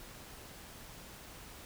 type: silence
effects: pink hiss -51 dBFS RMS until 1.65 s